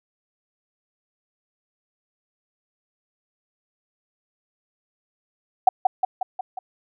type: tone with echo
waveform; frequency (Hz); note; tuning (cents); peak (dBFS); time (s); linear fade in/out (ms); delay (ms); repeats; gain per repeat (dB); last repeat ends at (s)
sine; 751; F#5; +26; -8; 5.67-5.69; 5; 180; 5; -4; 6.59
effects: none